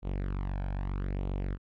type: tone with flanger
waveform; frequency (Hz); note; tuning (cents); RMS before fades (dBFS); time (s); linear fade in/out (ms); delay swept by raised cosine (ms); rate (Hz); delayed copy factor
sawtooth; 47.43; F#1; +44; -33; 0.02-1.58; 50; 0.29 to 1.27; 0.79; +0.65
effects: low-pass 2000 Hz 12 dB/octave